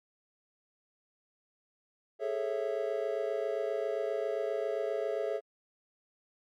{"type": "chord", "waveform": "triangle", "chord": "A major seventh", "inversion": "third", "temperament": "just", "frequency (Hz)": [412.5, 440, 550, 660], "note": ["G#4", "A4", "C#5", "E5"], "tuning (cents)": [-12, 0, -14, 2], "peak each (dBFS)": -34, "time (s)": [2.19, 5.41], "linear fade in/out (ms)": 50, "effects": ["MP3 96 kbps"]}